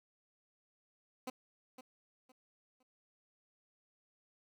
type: tone with echo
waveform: 15% pulse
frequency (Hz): 255.8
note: C4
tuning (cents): -39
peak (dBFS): -33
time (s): 1.27-1.3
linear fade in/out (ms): 5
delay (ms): 510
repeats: 3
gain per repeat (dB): -11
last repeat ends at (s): 2.83
effects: none